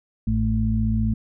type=harmonic tone; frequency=55 Hz; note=A1; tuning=in tune; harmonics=1 / 2 / 4; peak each=-23 / -23 / -23 dBFS; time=0.27-1.14 s; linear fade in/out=5 ms; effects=none